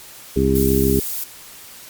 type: harmonic tone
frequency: 66.9 Hz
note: C2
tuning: 39 cents sharp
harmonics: 1 / 2 / 3 / 4 / 5 / 6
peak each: -21 / -23 / -21 / -21 / -24 / -18 dBFS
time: 0.36-1 s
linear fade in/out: 5 ms
type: noise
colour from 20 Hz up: violet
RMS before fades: -25 dBFS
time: 0.55-1.24 s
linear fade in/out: 5 ms
effects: white hiss -40 dBFS RMS until 1.89 s + MP3 96 kbps